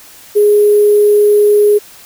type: tone with sample-and-hold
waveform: sine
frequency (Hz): 415.3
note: G#4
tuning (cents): 0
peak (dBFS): -5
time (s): 0.35-1.79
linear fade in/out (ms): 20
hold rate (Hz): 11025
effects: white hiss -38 dBFS RMS until 2.05 s